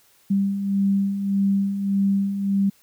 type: beating tone pair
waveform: sine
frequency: 196 / 197.7 Hz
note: G3 / G3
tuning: 0 / +15 cents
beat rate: 1.7 Hz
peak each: -27 / -19 dBFS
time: 0.3-2.7 s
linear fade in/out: 10 ms
effects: white hiss -58 dBFS RMS until 2.82 s